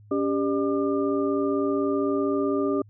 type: tone cluster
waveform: sine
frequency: 280.2 / 395.9 / 600 / 1198 Hz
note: C#4 / G4 / D5 / D6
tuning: +19 / +17 / +37 / +34 cents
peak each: -25 / -25 / -31 / -33 dBFS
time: 0.11-2.82 s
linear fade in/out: 5 ms
effects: added 104 Hz sine -48 dBFS peak until 2.89 s